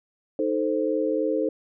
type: chord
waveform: sine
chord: A diminished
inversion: second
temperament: equal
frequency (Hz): 311.1 / 440 / 523.3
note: Eb4 / A4 / C5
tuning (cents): 0 / 0 / 0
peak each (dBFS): -26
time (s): 0.39-1.49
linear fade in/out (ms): 2
effects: none